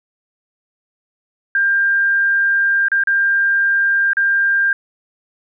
sine tone with dropouts, 1595 Hz, G6, 30 cents sharp, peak -12 dBFS, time 1.55-4.73 s, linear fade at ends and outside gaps 2 ms, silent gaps 2.884-2.917 / 3.037-3.072 / 4.133-4.169 s, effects none

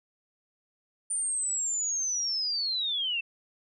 sine linear sweep, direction down, 9120 to 2637 Hz, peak -27 dBFS, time 1.1-3.21 s, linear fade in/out 10 ms, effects none

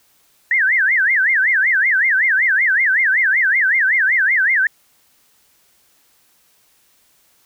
sine tone with vibrato, 1800 Hz, A6, 39 cents sharp, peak -12 dBFS, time 0.51-4.67 s, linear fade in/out 2 ms, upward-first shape sine, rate 5.3 Hz, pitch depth 300 cents each way, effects white hiss -57 dBFS RMS until 7.45 s

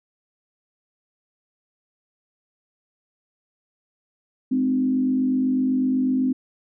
sine tone with frequency modulation, 258.6 Hz, C4, 20 cents flat, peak -18 dBFS, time 4.51-6.33 s, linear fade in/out 10 ms, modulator 48 Hz, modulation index 0.56, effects none

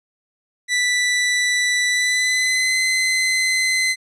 sawtooth tone with pitch glide, 1975 to 2047 Hz, B6 to C7, 0 to -38 cents, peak -13 dBFS, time 0.68-3.96 s, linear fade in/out 50 ms, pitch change +62 cents, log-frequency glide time 1.89-2.78 s, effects resampled to 22050 Hz

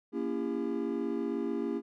triangle chord, A# diminished seventh, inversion none, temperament just, 233.1 / 279.7 / 335.6 / 402.8 Hz, A#3 / C#4 / E4 / G4, 0 / +16 / +31 / +47 cents, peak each -34 dBFS, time 0.12-1.82 s, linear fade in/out 50 ms, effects none

